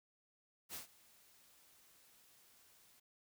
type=noise with ADSR envelope; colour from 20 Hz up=white; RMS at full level=-45 dBFS; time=0.69-3 s; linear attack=55 ms; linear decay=120 ms; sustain=-22 dB; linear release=8 ms; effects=none